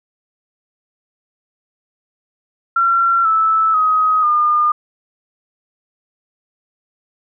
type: tone with pitch steps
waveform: sine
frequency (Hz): 1364 / 1311.5 / 1260.9 / 1212.4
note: F6 / E6 / D#6 / D#6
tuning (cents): -41 / -9 / +23 / -45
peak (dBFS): -11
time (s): 2.76-4.72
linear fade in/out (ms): 5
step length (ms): 490
effects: none